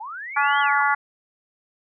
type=linear two-way sweep; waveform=sine; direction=up then down; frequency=802 to 3300 to 802 Hz; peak=-31 dBFS; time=0-0.83 s; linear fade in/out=10 ms; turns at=0.6 s
type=harmonic tone; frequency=284.7 Hz; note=C#4; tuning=46 cents sharp; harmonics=3 / 4 / 5 / 6 / 7; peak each=-22 / -23 / -22 / -26 / -27 dBFS; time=0.36-0.95 s; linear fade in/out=10 ms
effects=none